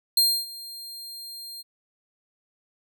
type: tone with ADSR envelope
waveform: sawtooth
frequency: 4200 Hz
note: C8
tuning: 6 cents sharp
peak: -13 dBFS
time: 0.17-1.63 s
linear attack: 4 ms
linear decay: 280 ms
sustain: -21 dB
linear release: 25 ms
effects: none